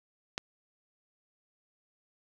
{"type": "click", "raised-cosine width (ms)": 0.2, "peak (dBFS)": -15, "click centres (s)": 0.379, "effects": []}